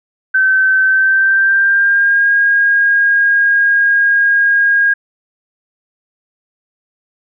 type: tone with pitch glide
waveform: sine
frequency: 1538 to 1628.5 Hz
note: G6 to G#6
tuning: -33 to -34 cents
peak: -8 dBFS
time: 0.34-4.94 s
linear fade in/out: 10 ms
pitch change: +99 cents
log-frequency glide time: 0.84-2.31 s
effects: none